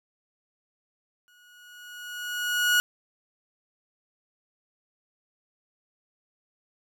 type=tone with exponential growth; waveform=30% pulse; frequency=1454 Hz; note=F#6; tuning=31 cents flat; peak=-15 dBFS; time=1.28-2.8 s; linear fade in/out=0 ms; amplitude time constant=330 ms; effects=none